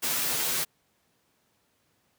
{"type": "noise with comb filter", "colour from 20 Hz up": "white", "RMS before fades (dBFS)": -28, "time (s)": [0.02, 0.65], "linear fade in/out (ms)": 20, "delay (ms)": 9.6, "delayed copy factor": -1, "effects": ["pink hiss -70 dBFS RMS until 2.18 s", "high-pass 100 Hz 12 dB/octave"]}